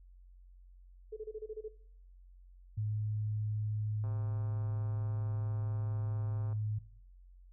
sine tone bursts, 433.3 Hz, A4, 27 cents flat, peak -38 dBFS, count 8, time 1.12-1.685 s, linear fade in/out 10 ms, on 47 ms, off 27 ms
sine tone, 106.5 Hz, G#2, 44 cents sharp, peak -32 dBFS, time 2.77-6.79 s, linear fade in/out 10 ms
click train, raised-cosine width 1 ms, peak -39 dBFS, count 327, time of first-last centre 4.04-6.529 s, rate 131 Hz
effects noise-tail reverb RT60 0.6 s tail -17 dB re dry + added 45 Hz sine -54 dBFS peak until 7.52 s

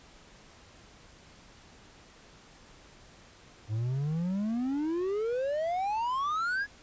triangle exponential sweep, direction up, 103.83 to 1700 Hz, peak -26 dBFS, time 3.68-6.67 s, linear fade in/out 50 ms, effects pink hiss -55 dBFS RMS until 6.82 s + resampled to 16000 Hz

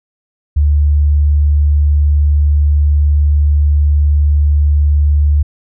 sine tone, 73.42 Hz, D2, in tune, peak -7 dBFS, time 0.56-5.43 s, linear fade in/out 10 ms, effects none

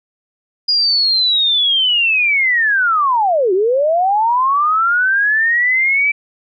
sine linear two-way sweep, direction down then up, 4906 to 355.8 to 2327 Hz, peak -11 dBFS, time 0.68-6.12 s, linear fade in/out 10 ms, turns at 3.53 s, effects none

